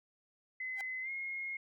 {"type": "tone with pitch glide", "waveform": "sine", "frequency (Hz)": [2036, 2151], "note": ["C7", "C7"], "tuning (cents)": [-48, 47], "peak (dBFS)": -37, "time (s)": [0.6, 1.57], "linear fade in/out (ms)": 5, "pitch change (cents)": 95, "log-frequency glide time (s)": [1.02, 1.1]}
{"type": "tone with exponential growth", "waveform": "sawtooth", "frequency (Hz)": 790, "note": "G5", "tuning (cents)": 13, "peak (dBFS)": -37, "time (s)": [0.74, 0.81], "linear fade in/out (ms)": 1, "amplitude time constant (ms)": 15}
{"effects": []}